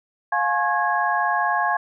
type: tone cluster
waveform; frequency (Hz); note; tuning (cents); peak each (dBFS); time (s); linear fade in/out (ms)
sine; 705 / 845 / 1081 / 1656; F5 / G#5 / C#6 / G#6; +16 / +30 / -44 / -5; -24; 0.32-1.77; 5
effects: none